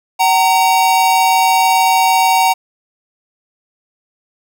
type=tone pair together; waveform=square; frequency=758 / 924.4 Hz; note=F#5 / A#5; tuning=+42 / -15 cents; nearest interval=minor third; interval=343 cents; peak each=-13 dBFS; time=0.19-2.54 s; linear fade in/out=20 ms; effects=none